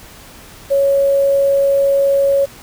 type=tone with quantisation; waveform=sine; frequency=554.4 Hz; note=C#5; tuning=in tune; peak=-10 dBFS; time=0.7-2.46 s; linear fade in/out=20 ms; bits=6; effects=pink hiss -39 dBFS RMS until 2.62 s